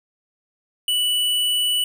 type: tone with hard clipping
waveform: sine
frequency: 2960 Hz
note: F#7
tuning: in tune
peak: -19 dBFS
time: 0.88-1.84 s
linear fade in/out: 2 ms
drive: 15 dB
effects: none